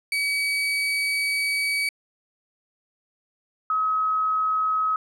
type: tone pair in turn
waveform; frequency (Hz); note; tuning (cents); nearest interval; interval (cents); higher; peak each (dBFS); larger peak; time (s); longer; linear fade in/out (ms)
35% pulse / sine; 2274 / 1276.2; C#7 / D#6; +44 / +44; minor seventh; 1000; first; -20; neither; 0.12-1.89 / 3.7-4.96; first; 2
effects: low-pass 11000 Hz 12 dB/octave